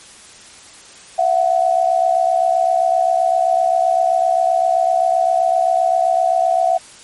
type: tone pair together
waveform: sine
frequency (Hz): 672.3 / 740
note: E5 / F#5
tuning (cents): +34 / 0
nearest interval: major second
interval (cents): 166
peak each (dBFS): -15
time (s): 1.18-6.78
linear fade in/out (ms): 10
effects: white hiss -41 dBFS RMS until 7.03 s + MP3 48 kbps